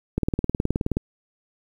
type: click train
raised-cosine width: 3 ms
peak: -9 dBFS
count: 16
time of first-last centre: 0.18-0.969 s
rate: 19 Hz
effects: 8-bit